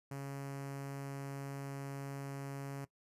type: tone with notch filter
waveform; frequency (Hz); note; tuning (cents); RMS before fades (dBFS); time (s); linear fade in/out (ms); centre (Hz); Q
sawtooth; 138.59; C#3; 0; -43; 0.11-2.85; 5; 3600; 1.2
effects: noise-tail reverb RT60 0.1 s tail -19 dB re dry + resampled to 32000 Hz